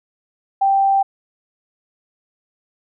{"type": "tone", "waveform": "sine", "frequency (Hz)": 784, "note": "G5", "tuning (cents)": 0, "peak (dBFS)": -12, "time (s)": [0.61, 1.03], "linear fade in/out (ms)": 10, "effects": []}